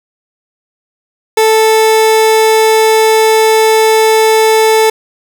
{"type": "tone", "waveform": "30% pulse", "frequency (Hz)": 440, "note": "A4", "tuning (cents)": 0, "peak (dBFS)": -3, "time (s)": [1.37, 4.9], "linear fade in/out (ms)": 5, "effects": []}